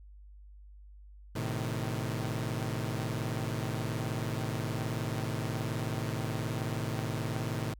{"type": "chord", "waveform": "sawtooth", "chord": "A diminished", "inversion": "none", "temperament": "equal with one note detuned", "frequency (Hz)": [110, 128.79, 155.56], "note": ["A2", "C3", "Eb3"], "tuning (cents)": [0, -27, 0], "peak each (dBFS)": [-31, -33, -34], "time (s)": [1.35, 7.74], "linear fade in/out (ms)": 10, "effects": ["added 50 Hz sine -49 dBFS peak until 7.79 s"]}